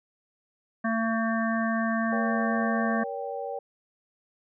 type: harmonic tone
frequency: 225.5 Hz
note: A3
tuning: 43 cents sharp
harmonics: 1 / 3 / 5 / 7 / 8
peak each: -26 / -31 / -33 / -34 / -35 dBFS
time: 0.84-3.04 s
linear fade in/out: 10 ms
type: chord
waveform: sine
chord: G diminished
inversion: first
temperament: just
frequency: 470.4 / 564.5 / 784 Hz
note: Bb4 / Db5 / G5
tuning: +16 / +31 / 0 cents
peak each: -35 dBFS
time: 2.12-3.59 s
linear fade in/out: 5 ms
effects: none